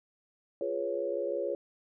sine chord, C# dominant seventh, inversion first, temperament equal, 349.2 / 415.3 / 493.9 / 554.4 Hz, E#4 / G#4 / B4 / C#5, 0 / 0 / 0 / 0 cents, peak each -37 / -36 / -37 / -33 dBFS, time 0.61-1.55 s, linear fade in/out 2 ms, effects none

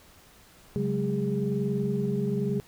sine tone cluster, 137.2 / 187.3 / 208.3 / 407.8 Hz, C#3 / F#3 / G#3 / G#4, -17 / +21 / +5 / -32 cents, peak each -30 dBFS, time 0.76-2.6 s, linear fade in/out 0 ms, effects tanh soft clip ceiling -15 dBFS + pink hiss -55 dBFS RMS until 2.67 s

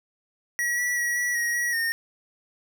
square tone with pitch steps, 1919 / 1948 / 1917 / 1941 / 1893 / 1918 / 1837 Hz, A#6 / B6 / A#6 / B6 / A#6 / A#6 / A#6, +50 / -24 / +48 / -31 / +26 / +49 / -26 cents, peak -24 dBFS, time 0.59-1.92 s, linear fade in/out 0 ms, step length 190 ms, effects none

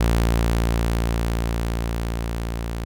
sawtooth tone with level ramp, 57.3 Hz, A#1, 29 cents flat, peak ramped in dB -12 to -22 dBFS, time 0-2.85 s, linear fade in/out 10 ms, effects none

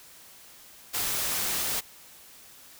white noise, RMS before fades -29 dBFS, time 0.93-1.81 s, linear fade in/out 20 ms, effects white hiss -51 dBFS RMS until 2.79 s

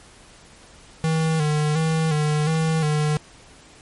square tone with vibrato, 155.5 Hz, D#3, 1 cent flat, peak -19 dBFS, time 1.04-3.17 s, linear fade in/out 0 ms, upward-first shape square, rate 1.4 Hz, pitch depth 52 cents each way, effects pink hiss -48 dBFS RMS until 3.81 s + MP3 48 kbps

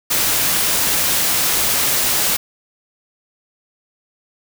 white noise, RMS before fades -17 dBFS, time 0.1-2.37 s, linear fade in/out 10 ms, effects none

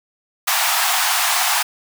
pink high-pass noise, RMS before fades -18 dBFS, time 0.47-1.63 s, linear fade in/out 10 ms, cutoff 690 Hz, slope 96 dB/octave, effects none

